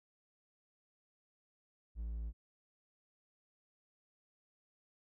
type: tone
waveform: triangle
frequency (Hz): 56.1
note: A1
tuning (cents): +34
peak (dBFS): -36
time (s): 1.95-2.33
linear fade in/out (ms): 50
effects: none